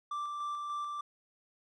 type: tone with tremolo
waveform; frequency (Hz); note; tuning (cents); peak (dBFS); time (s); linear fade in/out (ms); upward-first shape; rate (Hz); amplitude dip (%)
triangle; 1174.7; D6; 0; -32; 0.11-1.01; 5; square; 3.4; 25
effects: resampled to 24000 Hz